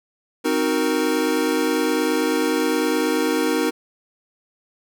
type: chord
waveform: square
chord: C half-diminished seventh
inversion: none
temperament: equal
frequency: 261.6 / 311.1 / 370 / 466.2 Hz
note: C4 / Eb4 / Gb4 / Bb4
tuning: 0 / 0 / 0 / 0 cents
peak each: -26 / -23 / -27 / -24 dBFS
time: 0.44-3.71 s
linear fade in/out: 20 ms
effects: none